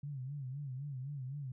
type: tone with vibrato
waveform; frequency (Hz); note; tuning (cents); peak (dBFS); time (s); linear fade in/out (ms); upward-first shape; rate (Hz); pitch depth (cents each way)
sine; 136.4; C#3; -28; -39; 0.03-1.52; 5; sine; 3.9; 130
effects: none